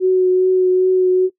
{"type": "tone with vibrato", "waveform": "sine", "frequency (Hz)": 370, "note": "F#4", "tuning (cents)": 0, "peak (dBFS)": -10, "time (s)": [0, 1.3], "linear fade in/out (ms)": 50, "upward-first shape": "triangle", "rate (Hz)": 2.5, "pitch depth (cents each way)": 16, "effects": ["noise-tail reverb RT60 0.1 s tail -20 dB re dry"]}